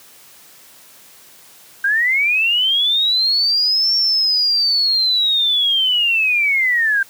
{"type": "linear two-way sweep", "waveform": "sine", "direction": "up then down", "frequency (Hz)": [1564, 5490, 1564], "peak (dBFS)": -13, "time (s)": [1.84, 7.03], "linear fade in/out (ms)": 5, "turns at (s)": 3.95, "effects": ["white hiss -45 dBFS RMS until 7.09 s", "high-pass 100 Hz 12 dB/octave"]}